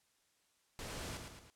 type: noise with echo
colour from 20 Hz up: pink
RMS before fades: -45 dBFS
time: 0.79-1.17 s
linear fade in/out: 0 ms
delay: 110 ms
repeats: 3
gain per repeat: -5 dB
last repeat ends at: 1.5 s
effects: white hiss -75 dBFS RMS until 1.55 s + low-pass 10000 Hz 12 dB/octave